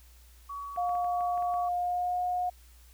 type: tone with tremolo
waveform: sine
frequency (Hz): 1130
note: C#6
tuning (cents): +33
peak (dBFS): -35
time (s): 0.49-1.69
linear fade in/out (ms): 10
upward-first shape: triangle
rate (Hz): 3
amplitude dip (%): 30
type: clicks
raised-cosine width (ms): 0.5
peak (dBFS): -35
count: 8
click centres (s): 0.762 / 0.893 / 0.953 / 1.045 / 1.208 / 1.377 / 1.424 / 1.54
type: tone with pitch glide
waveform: sine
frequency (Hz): 710 to 720.7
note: F5 to F#5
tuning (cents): +28 to -46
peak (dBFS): -27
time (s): 0.77-2.5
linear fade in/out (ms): 10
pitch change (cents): +26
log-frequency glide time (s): 1.75-2.22
effects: added 60 Hz sine -53 dBFS peak until 2.93 s + white hiss -61 dBFS RMS until 2.93 s